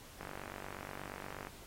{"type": "click train", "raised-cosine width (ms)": 0.5, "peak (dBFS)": -29, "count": 62, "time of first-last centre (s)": [0.21, 1.47], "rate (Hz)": 48.4, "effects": ["pink hiss -55 dBFS RMS until 1.66 s", "AAC 48 kbps"]}